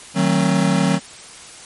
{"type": "chord", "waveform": "square", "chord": "D# diminished seventh", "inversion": "none", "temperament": "just", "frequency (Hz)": [155.56, 186.68, 224, 268.8], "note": ["D#3", "F#3", "A3", "C4"], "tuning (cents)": [0, 16, 31, 47], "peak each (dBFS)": [-21, -18, -24, -22], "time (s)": [0.14, 1], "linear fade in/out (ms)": 50, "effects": ["white hiss -39 dBFS RMS until 1.65 s", "MP3 48 kbps"]}